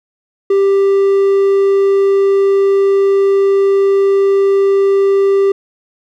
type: tone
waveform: triangle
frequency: 393.7 Hz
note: G4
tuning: 8 cents sharp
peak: -6 dBFS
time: 0.5-5.52 s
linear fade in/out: 5 ms
effects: none